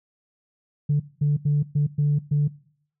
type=tone bursts at uneven times; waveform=sine; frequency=146.2 Hz; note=D3; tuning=7 cents flat; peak=-16 dBFS; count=6; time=0.89-1 / 1.21-1.37 / 1.45-1.63 / 1.75-1.87 / 1.98-2.19 / 2.31-2.48 s; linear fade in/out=10 ms; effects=noise-tail reverb RT60 0.6 s tail -21 dB re dry + tanh soft clip ceiling -14 dBFS